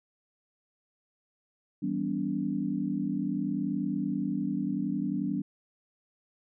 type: chord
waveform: sine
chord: E minor seventh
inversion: none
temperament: equal with one note detuned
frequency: 164.81 / 196 / 246.9 / 287.5 Hz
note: E3 / G3 / B3 / D4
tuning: 0 / 0 / 0 / -37 cents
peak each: -37 / -32 / -34 / -32 dBFS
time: 1.82-5.42 s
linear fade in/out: 10 ms
effects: none